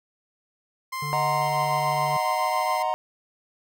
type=tone with pitch glide; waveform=30% pulse; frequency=1046.5 to 1039.3 Hz; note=C6 to C6; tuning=0 to -12 cents; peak=-26 dBFS; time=0.92-2.83 s; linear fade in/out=10 ms; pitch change=-12 cents; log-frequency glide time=1.34-1.63 s
type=harmonic tone; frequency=146.83 Hz; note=D3; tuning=in tune; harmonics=1 / 3 / 5 / 7 / 9; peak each=-31 / -44 / -50 / -52 / -54 dBFS; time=1.02-2.17 s; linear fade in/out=5 ms
type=chord; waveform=triangle; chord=C half-diminished seventh; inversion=first; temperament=equal; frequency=622.3 / 740 / 932.3 / 1046.5 Hz; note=Eb5 / Gb5 / Bb5 / C6; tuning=0 / 0 / 0 / 0 cents; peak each=-28 / -25 / -25 / -30 dBFS; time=1.13-2.94 s; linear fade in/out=0 ms
effects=none